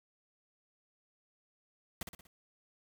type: noise with echo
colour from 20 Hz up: pink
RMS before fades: -39 dBFS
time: 2.01-2.03 s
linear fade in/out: 2 ms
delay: 60 ms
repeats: 4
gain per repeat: -6 dB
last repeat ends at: 2.27 s
effects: none